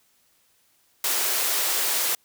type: high-pass noise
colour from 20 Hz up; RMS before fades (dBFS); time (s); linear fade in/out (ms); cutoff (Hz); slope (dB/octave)
white; -24; 1.04-2.15; 2; 340; 24
effects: white hiss -64 dBFS RMS until 2.24 s